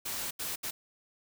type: noise bursts at uneven times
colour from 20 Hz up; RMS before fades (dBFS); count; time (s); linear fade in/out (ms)
white; -36; 3; 0.05-0.31 / 0.39-0.56 / 0.63-0.71; 10
effects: none